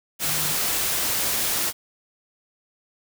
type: tone in noise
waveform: sine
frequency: 153.4 Hz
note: D#3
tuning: 24 cents flat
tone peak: -35 dBFS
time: 0.24-0.56 s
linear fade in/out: 50 ms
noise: white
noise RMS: -24 dBFS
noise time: 0.19-1.73 s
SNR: -14 dB
effects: none